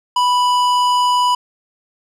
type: tone with tanh clipping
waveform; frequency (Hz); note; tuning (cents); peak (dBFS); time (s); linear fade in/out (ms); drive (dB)
sine; 987.8; B5; 0; -14; 0.16-1.35; 5; 15
effects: none